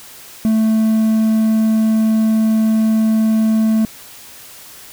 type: tone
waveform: triangle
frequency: 220 Hz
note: A3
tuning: in tune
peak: -9 dBFS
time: 0.45-3.85 s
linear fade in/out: 0 ms
effects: white hiss -38 dBFS RMS until 4.92 s